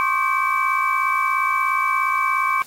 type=tone cluster; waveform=sine; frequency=1064 / 1121 / 1210 / 1558 / 2300 Hz; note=C6 / C#6 / D#6 / G6 / D7; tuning=+29 / +19 / -49 / -11 / -37 cents; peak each=-21 / -24 / -27 / -30 / -22 dBFS; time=0-2.62 s; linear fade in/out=0 ms; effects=white hiss -45 dBFS RMS until 2.66 s + AAC 48 kbps